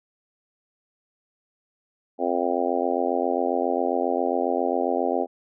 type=harmonic tone; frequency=87.4 Hz; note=F2; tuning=2 cents sharp; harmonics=3 / 4 / 5 / 6 / 7 / 8 / 9; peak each=-29 / -29 / -29 / -29 / -29 / -29 / -29 dBFS; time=2.18-5.27 s; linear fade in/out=50 ms; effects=none